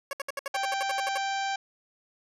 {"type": "tone bursts", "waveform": "15% pulse", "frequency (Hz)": 554.4, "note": "C#5", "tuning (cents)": 0, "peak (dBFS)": -24, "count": 13, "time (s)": [0.11, 1.175], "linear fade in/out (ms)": 2, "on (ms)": 21, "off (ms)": 66}
{"type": "harmonic tone", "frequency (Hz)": 784, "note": "G5", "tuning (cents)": 0, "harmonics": [1, 2, 3, 4, 5, 6, 7, 8, 9], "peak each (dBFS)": [-29, -35, -39, -41, -43, -45, -46, -47, -48], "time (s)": [0.54, 1.56], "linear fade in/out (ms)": 5}
{"effects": ["resampled to 32000 Hz"]}